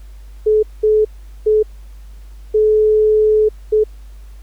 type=tone bursts at uneven times; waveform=sine; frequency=429.6 Hz; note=A4; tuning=41 cents flat; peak=-9 dBFS; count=5; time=0.46-0.63 / 0.83-1.05 / 1.46-1.63 / 2.54-3.49 / 3.72-3.84 s; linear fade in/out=10 ms; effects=added 50 Hz sine -33 dBFS peak until 4.42 s + pink hiss -53 dBFS RMS until 4.42 s